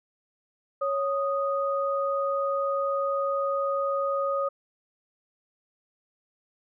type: tone pair together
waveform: sine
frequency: 553.9 / 1242 Hz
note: C#5 / D#6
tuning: -1 / -3 cents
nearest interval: octave + major second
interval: 1398 cents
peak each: -26 / -28 dBFS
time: 0.81-4.49 s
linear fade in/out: 10 ms
effects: none